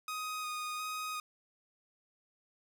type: tone with vibrato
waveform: sawtooth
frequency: 1244.5 Hz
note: D#6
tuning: in tune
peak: -33 dBFS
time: 0.08-1.2 s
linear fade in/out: 2 ms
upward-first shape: square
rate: 1.4 Hz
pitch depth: 12 cents each way
effects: none